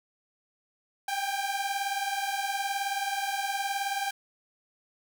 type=beating tone pair; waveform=sawtooth; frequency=784 / 803 Hz; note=G5 / G5; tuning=0 / +41 cents; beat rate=19 Hz; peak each=-28 dBFS; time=1.08-4.11 s; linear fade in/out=5 ms; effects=none